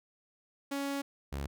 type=tone pair in turn; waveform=sawtooth; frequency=279.1 / 69.78 Hz; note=C#4 / C#2; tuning=+12 / +12 cents; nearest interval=2 octaves; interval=2400 cents; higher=first; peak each=-29 / -31 dBFS; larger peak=first; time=0.71-1.02 / 1.32-1.47 s; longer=first; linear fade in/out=10 ms; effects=none